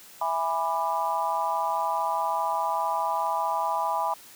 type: chord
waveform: sine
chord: E dominant seventh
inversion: none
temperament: just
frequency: 659.3 / 824.1 / 988.9 / 1186.7 Hz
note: E5 / G#5 / B5 / D6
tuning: 0 / -14 / +2 / +18 cents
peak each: -32 / -29 / -27 / -33 dBFS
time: 0.21-4.14 s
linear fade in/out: 5 ms
effects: white hiss -49 dBFS RMS until 4.35 s + high-pass 80 Hz 12 dB/octave